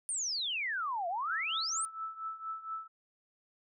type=exponential two-way sweep; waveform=sine; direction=down then up; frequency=9330 to 665 to 9330 Hz; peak=-32 dBFS; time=0.09-1.85 s; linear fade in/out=0 ms; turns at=1.08 s
type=tone with tremolo; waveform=sine; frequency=1314 Hz; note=E6; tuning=6 cents flat; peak=-34 dBFS; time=1.28-2.88 s; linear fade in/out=20 ms; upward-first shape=triangle; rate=4.3 Hz; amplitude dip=85%
effects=none